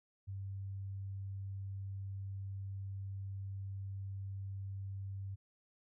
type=tone; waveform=sine; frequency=97.6 Hz; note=G2; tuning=7 cents flat; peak=-40 dBFS; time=0.27-5.36 s; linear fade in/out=20 ms; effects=none